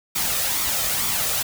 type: noise with flanger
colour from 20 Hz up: white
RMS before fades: -23 dBFS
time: 0.15-1.43 s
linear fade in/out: 10 ms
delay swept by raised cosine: 0.87 to 1.65 ms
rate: 2.2 Hz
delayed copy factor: +0.5
effects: none